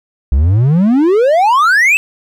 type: exponential sweep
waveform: triangle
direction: up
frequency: 61.74 to 2692 Hz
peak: -5 dBFS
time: 0.32-1.97 s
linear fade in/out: 0 ms
effects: none